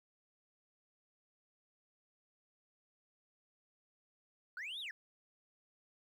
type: linear two-way sweep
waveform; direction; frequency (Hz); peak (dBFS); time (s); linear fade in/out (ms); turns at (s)
sine; up then down; 1396.9 to 3879 to 1630; -39; 4.57-4.91; 2; 4.8
effects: tanh soft clip ceiling -40 dBFS + 12-bit